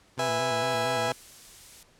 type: tone with vibrato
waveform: 20% pulse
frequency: 121.9 Hz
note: B2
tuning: 22 cents flat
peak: -30 dBFS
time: 0.17-1.13 s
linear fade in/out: 10 ms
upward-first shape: square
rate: 4.4 Hz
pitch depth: 99 cents each way
type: chord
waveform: 30% pulse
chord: E major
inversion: second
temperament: just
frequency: 494.4 / 659.3 / 824.1 Hz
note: B4 / E5 / G#5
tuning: +2 / 0 / -14 cents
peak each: -28 / -27 / -28 dBFS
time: 0.19-1.12 s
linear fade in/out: 2 ms
type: noise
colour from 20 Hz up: blue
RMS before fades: -45 dBFS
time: 0.7-1.83 s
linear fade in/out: 2 ms
effects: pink hiss -60 dBFS RMS until 1.99 s + low-pass 9000 Hz 12 dB/octave